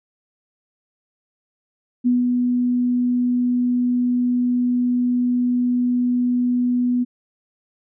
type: tone with ADSR envelope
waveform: sine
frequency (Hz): 246.2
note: B3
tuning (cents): -5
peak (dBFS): -13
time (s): 2.04-7.05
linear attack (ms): 27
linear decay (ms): 170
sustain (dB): -3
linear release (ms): 26
effects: none

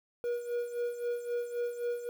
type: tone with tremolo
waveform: triangle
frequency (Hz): 480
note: B4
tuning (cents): -49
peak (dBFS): -27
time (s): 0.24-2.09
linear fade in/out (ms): 0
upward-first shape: sine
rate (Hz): 3.8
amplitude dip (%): 70
effects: 9-bit

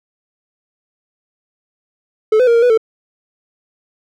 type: tone with pitch steps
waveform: triangle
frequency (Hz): 433.8 / 505 / 468.1 / 464.5 / 491.4 / 444.7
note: A4 / B4 / A#4 / A#4 / B4 / A4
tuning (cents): -25 / +39 / +7 / -6 / -9 / +18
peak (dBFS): -6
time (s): 2.32-2.776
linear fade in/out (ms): 5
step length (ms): 76
effects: none

